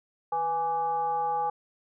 sine tone with frequency modulation, 830.6 Hz, G#5, in tune, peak -25 dBFS, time 0.32-1.5 s, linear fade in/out 5 ms, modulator 337 Hz, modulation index 0.59, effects none

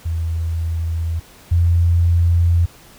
sine tone pair in turn, 82.41 / 85.53 Hz, E2 / F2, 0 / -36 cents, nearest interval minor second, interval 64 cents, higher second, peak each -18 / -11 dBFS, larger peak second, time 0.05-1.2 / 1.51-2.66 s, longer neither, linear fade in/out 10 ms, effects pink hiss -45 dBFS RMS until 2.98 s

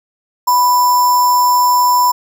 sine tone with sample-and-hold, 987.8 Hz, B5, in tune, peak -8 dBFS, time 0.47-2.12 s, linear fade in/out 10 ms, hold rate 6300 Hz, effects none

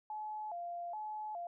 sine tone with vibrato, 770 Hz, G5, 31 cents flat, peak -39 dBFS, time 0.1-1.47 s, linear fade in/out 2 ms, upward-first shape square, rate 1.2 Hz, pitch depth 180 cents each way, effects none

